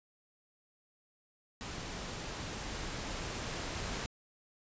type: noise with level ramp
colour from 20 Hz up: pink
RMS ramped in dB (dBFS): -42 to -38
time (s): 1.61-4.06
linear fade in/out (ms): 0
effects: resampled to 16000 Hz